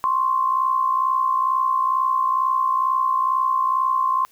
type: tone pair together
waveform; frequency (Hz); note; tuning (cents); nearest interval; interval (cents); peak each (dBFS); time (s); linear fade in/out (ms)
sine; 1046.5 / 1108.7; C6 / C#6; 0 / 0; minor second; 100; -18 / -24; 0.04-4.25; 0
effects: white hiss -57 dBFS RMS until 4.31 s